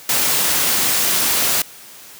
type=noise; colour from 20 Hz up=white; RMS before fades=-17 dBFS; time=0.09-1.62 s; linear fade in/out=2 ms; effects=white hiss -40 dBFS RMS until 2.19 s + high-pass 100 Hz 12 dB/octave